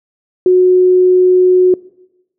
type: tone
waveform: sine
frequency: 366.1 Hz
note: F#4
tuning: 18 cents flat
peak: -5 dBFS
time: 0.46-1.74 s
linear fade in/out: 2 ms
effects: noise-tail reverb RT60 1.0 s tail -22 dB re dry